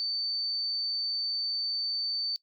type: tone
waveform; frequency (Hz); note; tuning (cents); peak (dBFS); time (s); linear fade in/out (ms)
sine; 4555; C#8; +46; -29; 0-2.36; 0
effects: noise-tail reverb RT60 0.1 s tail -20 dB re dry